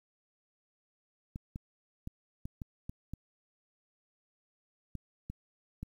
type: clicks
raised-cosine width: 5 ms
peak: -27 dBFS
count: 10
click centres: 1.359 / 1.559 / 2.074 / 2.455 / 2.618 / 2.895 / 3.136 / 4.953 / 5.3 / 5.83 s
effects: 10-bit